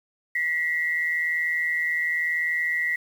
sine tone pair together, 1932.1 / 2093 Hz, B6 / C7, -38 / 0 cents, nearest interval minor second, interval 138 cents, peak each -23 / -30 dBFS, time 0.35-2.96 s, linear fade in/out 5 ms, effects 8-bit

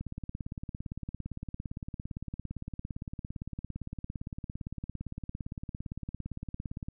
click train, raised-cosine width 5 ms, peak -25 dBFS, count 122, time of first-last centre 0.01-6.885 s, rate 17.6 Hz, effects none

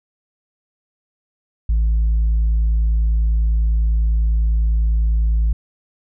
sine tone, 55 Hz, A1, in tune, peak -11 dBFS, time 1.69-5.53 s, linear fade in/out 5 ms, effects tanh soft clip ceiling -12 dBFS

